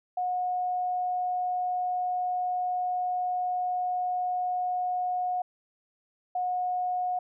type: tone pair in turn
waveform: sine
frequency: 726 / 726 Hz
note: F#5 / F#5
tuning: -33 / -33 cents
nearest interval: unison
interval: 0 cents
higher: neither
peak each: -26 dBFS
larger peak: neither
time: 0.17-5.42 / 6.35-7.19 s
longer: first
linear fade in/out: 5 ms
effects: none